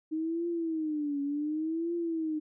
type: tone with vibrato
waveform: sine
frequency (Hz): 311.1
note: D#4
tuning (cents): 0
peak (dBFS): -29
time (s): 0.11-2.4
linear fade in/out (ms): 20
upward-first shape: triangle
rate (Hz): 0.68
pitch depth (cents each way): 180
effects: none